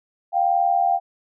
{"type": "tone pair together", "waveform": "sine", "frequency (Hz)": [702.9, 784], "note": ["F5", "G5"], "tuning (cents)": [11, 0], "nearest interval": "major second", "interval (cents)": 189, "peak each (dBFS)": -19, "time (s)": [0.32, 1], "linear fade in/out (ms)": 50, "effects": []}